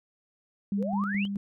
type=tone with tremolo; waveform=sine; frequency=199.9 Hz; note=G3; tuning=34 cents sharp; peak=-25 dBFS; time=0.72-1.37 s; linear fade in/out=2 ms; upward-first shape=square; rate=4.7 Hz; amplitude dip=40%
type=exponential sweep; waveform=sine; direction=up; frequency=399 to 3336 Hz; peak=-31 dBFS; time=0.77-1.28 s; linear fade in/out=50 ms
effects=none